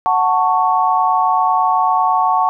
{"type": "chord", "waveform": "sine", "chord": "F# minor", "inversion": "none", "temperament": "just", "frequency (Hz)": [740, 888, 1110], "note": ["F#5", "A5", "C#6"], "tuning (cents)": [0, 16, 2], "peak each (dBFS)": -16, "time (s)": [0.06, 2.49], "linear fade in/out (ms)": 0, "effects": []}